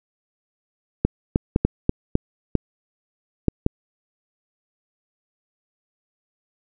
clicks, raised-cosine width 3 ms, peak -3 dBFS, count 9, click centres 1.05 / 1.359 / 1.561 / 1.65 / 1.894 / 2.154 / 2.553 / 3.483 / 3.664 s, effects none

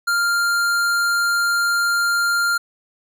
sine tone with hard clipping, 1396.9 Hz, F6, in tune, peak -18 dBFS, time 0.07-2.58 s, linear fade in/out 10 ms, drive 16 dB, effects none

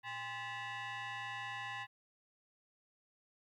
sine tone with frequency modulation, 115.3 Hz, A#2, 19 cents flat, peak -38 dBFS, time 0.03-1.87 s, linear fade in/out 50 ms, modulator 922 Hz, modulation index 2.7, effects tanh soft clip ceiling -39 dBFS + 13-bit

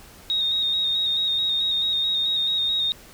sine tone with vibrato, 3729 Hz, A#7, in tune, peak -20 dBFS, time 0.3-2.92 s, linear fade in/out 0 ms, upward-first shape square, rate 4.6 Hz, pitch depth 24 cents each way, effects pink hiss -47 dBFS RMS until 3.13 s

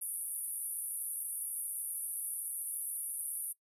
white band-pass noise, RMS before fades -39 dBFS, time 0.01-3.53 s, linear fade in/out 10 ms, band 9400 to 12000 Hz, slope 96 dB/octave, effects noise-tail reverb RT60 0.1 s tail -20 dB re dry

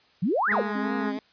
sine exponential two-way sweep, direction up then down, 155.56 to 2081 to 362.5 Hz, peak -21 dBFS, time 0.22-0.62 s, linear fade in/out 10 ms, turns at 0.51 s
harmonic tone, 207.7 Hz, G#3, in tune, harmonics 1 / 2 / 4 / 5 / 6 / 7 / 8 / 9, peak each -31 / -34 / -37 / -38 / -39 / -39 / -40 / -41 dBFS, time 0.47-1.13 s, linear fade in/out 50 ms
15% pulse tone with vibrato, 220 Hz, A3, in tune, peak -28 dBFS, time 0.52-1.19 s, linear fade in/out 0 ms, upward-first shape triangle, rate 2.9 Hz, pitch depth 140 cents each way
sine tone, 266.5 Hz, C4, 32 cents sharp, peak -29 dBFS, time 0.75-1.18 s, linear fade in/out 5 ms
effects white hiss -60 dBFS RMS until 1.32 s + resampled to 11025 Hz

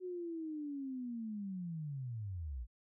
sine linear sweep, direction down, 371 to 53 Hz, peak -39 dBFS, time 0-2.67 s, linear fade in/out 50 ms, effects none

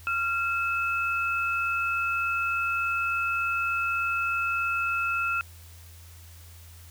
sine tone pair together, 1381.7 / 2600 Hz, F6 / E7, -19 / -24 cents, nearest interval major seventh, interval 1095 cents, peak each -26 / -29 dBFS, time 0.07-5.41 s, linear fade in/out 0 ms, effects added 84 Hz sine -46 dBFS peak until 6.9 s + white hiss -53 dBFS RMS until 6.9 s

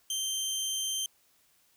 20% pulse tone, 3136 Hz, G7, in tune, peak -25 dBFS, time 0.1-1.06 s, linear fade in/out 2 ms, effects white hiss -67 dBFS RMS until 1.76 s

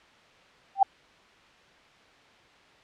sine tone with exponential growth, 784 Hz, G5, in tune, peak -11 dBFS, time 0.75-0.83 s, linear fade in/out 5 ms, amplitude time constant 16 ms, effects white hiss -56 dBFS RMS until 2.83 s + low-pass 3000 Hz 12 dB/octave

